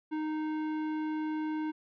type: tone with tanh clipping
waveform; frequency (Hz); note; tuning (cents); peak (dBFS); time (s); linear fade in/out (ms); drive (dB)
triangle; 309.6; D#4; -9; -33; 0.11-1.72; 20; 18
effects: none